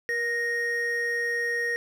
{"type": "tone pair together", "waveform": "triangle", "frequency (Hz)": [475.4, 1864.7], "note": ["A#4", "A#6"], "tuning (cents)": [34, 0], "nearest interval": "2 octaves", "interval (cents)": 2366, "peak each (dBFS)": [-30, -24], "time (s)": [0.09, 1.76], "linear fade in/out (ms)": 0, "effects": []}